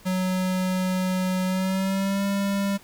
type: tone with pitch glide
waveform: square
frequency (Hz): 185.2 to 198.49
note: F#3 to G3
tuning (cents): +2 to +22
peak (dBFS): -23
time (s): 0.05-2.78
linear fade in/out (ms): 20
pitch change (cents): +120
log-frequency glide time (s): 1.46-2.24
effects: pink hiss -51 dBFS RMS until 2.83 s